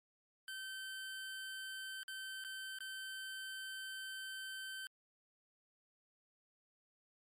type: tone with dropouts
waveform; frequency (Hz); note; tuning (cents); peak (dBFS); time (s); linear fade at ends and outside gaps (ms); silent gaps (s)
25% pulse; 1545; G6; -26; -40; 0.48-4.87; 1; 2.032-2.08 / 2.44-2.447 / 2.787-2.805
effects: MP3 64 kbps